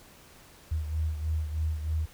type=beating tone pair; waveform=sine; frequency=77.78 / 80.98 Hz; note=D#2 / E2; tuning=0 / -30 cents; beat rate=3.2 Hz; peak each=-28 / -35 dBFS; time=0.71-2.06 s; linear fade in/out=10 ms; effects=pink hiss -54 dBFS RMS until 2.13 s